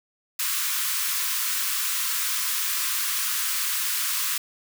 white high-pass noise, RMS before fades -26 dBFS, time 0.39-4.38 s, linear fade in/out 5 ms, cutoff 1000 Hz, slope 96 dB/octave, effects none

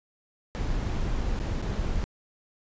brown noise with dropouts, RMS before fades -28 dBFS, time 0.55-2.04 s, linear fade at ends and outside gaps 0 ms, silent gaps 1.391-1.4 / 1.617-1.624 s, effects resampled to 16000 Hz

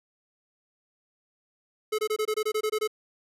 square tone bursts, 430 Hz, A4, 40 cents flat, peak -25 dBFS, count 11, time 1.92-2.876 s, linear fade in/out 10 ms, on 66 ms, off 23 ms, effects resampled to 32000 Hz

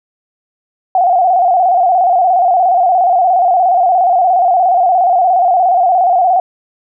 sine tone with vibrato, 726 Hz, F#5, 33 cents flat, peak -7 dBFS, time 0.95-6.4 s, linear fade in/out 2 ms, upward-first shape square, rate 17 Hz, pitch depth 69 cents each way, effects none

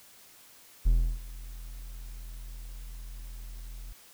triangle tone with ADSR envelope, 41.43 Hz, E1, 9 cents sharp, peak -16 dBFS, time 0.85-3.93 s, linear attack 19 ms, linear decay 320 ms, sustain -21 dB, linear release 7 ms, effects white hiss -55 dBFS RMS until 4.13 s

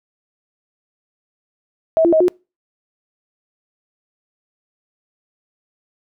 sine tone with pitch steps, 646 / 340.3 / 633 / 359 Hz, E5 / F4 / D#5 / F4, -35 / -45 / +30 / +48 cents, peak -10 dBFS, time 1.97-2.282 s, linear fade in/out 0 ms, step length 78 ms, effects noise-tail reverb RT60 0.3 s tail -26 dB re dry

